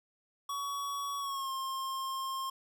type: tone with pitch glide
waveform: square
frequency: 1125 to 1065.5 Hz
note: C#6 to C6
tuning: +25 to +31 cents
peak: -35 dBFS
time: 0.49-2.5 s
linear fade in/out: 5 ms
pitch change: -94 cents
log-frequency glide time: 1.19-1.51 s
effects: none